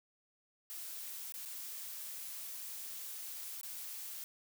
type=noise with dropouts; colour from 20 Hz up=blue; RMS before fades=-45 dBFS; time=0.7-4.24 s; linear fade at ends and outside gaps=0 ms; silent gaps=1.322-1.34 / 1.452-1.458 / 3.612-3.632 s; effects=none